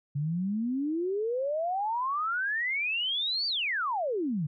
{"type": "exponential two-way sweep", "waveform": "sine", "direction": "up then down", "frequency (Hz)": [138.8, 4699, 138.8], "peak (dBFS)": -27, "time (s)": [0.15, 4.47], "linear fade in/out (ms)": 10, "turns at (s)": 3.47, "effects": []}